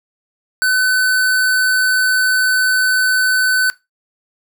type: tone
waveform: square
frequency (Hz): 1511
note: F#6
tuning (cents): +36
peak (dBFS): -13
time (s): 0.62-3.7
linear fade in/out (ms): 0
effects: noise-tail reverb RT60 0.2 s tail -18 dB re dry